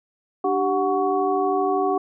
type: tone cluster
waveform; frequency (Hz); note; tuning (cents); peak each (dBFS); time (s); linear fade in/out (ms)
sine; 296.6 / 389.2 / 736 / 1119; D4 / G4 / F#5 / C#6; +17 / -12 / -9 / +16; -27 / -22 / -23 / -27; 0.44-1.98; 5
effects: none